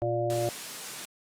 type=harmonic tone; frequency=117.6 Hz; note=A#2; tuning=16 cents sharp; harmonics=1 / 3 / 5 / 6; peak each=-32 / -31 / -29 / -34 dBFS; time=0.02-0.49 s; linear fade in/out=0 ms
type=high-pass noise; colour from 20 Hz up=white; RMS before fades=-38 dBFS; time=0.3-1.05 s; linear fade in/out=0 ms; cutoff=120 Hz; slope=96 dB/octave
effects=low-pass 11000 Hz 12 dB/octave + Opus 32 kbps